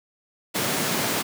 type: high-pass noise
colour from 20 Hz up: pink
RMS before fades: -25 dBFS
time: 0.54-1.23 s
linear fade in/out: 20 ms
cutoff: 140 Hz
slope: 24 dB/octave
effects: none